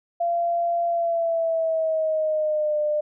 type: tone with pitch glide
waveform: sine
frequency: 686 to 600.7 Hz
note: F5 to D5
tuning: -31 to +39 cents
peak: -20 dBFS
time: 0.2-3.01 s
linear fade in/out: 10 ms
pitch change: -230 cents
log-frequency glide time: 0.87-2.78 s
effects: none